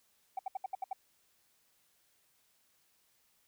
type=tone bursts; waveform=sine; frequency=766 Hz; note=G5; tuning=40 cents flat; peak=-32 dBFS; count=7; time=0.37-0.931 s; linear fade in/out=5 ms; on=21 ms; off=69 ms; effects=tanh soft clip ceiling -30 dBFS + white hiss -72 dBFS RMS until 3.47 s